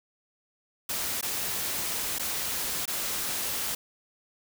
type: noise with dropouts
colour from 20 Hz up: white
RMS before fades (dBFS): -31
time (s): 0.89-3.75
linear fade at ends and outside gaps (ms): 5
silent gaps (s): 1.212-1.226 / 2.186-2.194 / 2.856-2.877
effects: none